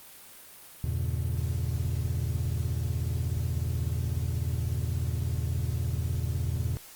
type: chord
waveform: triangle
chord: E diminished seventh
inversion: none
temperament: just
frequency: 82.41 / 98.89 / 118.67 / 142.4 Hz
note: E2 / G2 / Bb2 / Db3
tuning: 0 / +16 / +31 / +47 cents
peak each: -28 / -34 / -30 / -34 dBFS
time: 0.84-6.77 s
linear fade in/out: 0 ms
effects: white hiss -49 dBFS RMS until 6.95 s + Opus 32 kbps